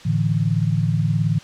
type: chord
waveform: sine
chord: A suspended fourth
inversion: none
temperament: equal with one note detuned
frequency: 110 / 146.83 / 165.77 Hz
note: A2 / D3 / E3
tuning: 0 / 0 / +10 cents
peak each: -21 dBFS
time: 0.05-1.39 s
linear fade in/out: 10 ms
effects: white hiss -43 dBFS RMS until 1.43 s + low-pass 5000 Hz 12 dB/octave